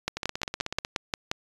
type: two click trains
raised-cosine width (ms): 0.2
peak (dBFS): -9 / -14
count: 8 / 12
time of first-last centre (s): 0.08-1.315 / 0.17-0.849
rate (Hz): 5.67 / 16.2
effects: resampled to 24000 Hz